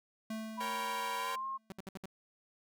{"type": "tone with exponential decay", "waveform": "square", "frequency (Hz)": 220, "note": "A3", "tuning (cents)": 0, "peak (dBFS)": -37, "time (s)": [0.3, 1.78], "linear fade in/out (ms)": 5, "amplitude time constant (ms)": 320}
{"type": "tone with pitch glide", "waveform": "sine", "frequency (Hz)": [987.8, 1071], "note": ["B5", "C6"], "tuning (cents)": [0, 40], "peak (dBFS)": -36, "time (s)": [0.57, 1.58], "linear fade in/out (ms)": 20, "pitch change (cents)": 140, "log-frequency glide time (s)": [1.17, 1.46]}
{"type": "chord", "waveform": "10% pulse", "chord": "G diminished", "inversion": "first", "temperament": "equal with one note detuned", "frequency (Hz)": [466.2, 554.4, 781.3], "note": ["Bb4", "Db5", "G5"], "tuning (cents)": [0, 0, -6], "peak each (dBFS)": [-35, -35, -35], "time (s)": [0.6, 1.36], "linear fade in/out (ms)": 10}
{"type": "tone bursts", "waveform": "sawtooth", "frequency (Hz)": 191.2, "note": "G3", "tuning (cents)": -43, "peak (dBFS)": -38, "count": 5, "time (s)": [1.7, 2.057], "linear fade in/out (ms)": 0, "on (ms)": 21, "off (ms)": 63}
{"effects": []}